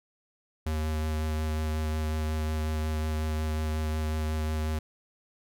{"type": "tone with vibrato", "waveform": "square", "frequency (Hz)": 77.78, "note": "D#2", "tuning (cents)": 0, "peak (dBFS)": -28, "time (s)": [0.66, 4.79], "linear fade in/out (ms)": 5, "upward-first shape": "sine", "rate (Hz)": 5.5, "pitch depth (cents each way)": 12, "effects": []}